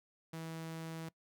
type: tone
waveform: sawtooth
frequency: 162.6 Hz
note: E3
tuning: 23 cents flat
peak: -38 dBFS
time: 0.33-1.09 s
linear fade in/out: 5 ms
effects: noise-tail reverb RT60 0.1 s tail -21 dB re dry